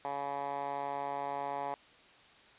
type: tone with band-pass filter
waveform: 10% pulse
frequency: 141 Hz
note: C#3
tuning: 30 cents sharp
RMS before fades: -37 dBFS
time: 0.05-1.74 s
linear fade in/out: 0 ms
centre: 880 Hz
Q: 2.7
effects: white hiss -59 dBFS RMS until 2.58 s + resampled to 8000 Hz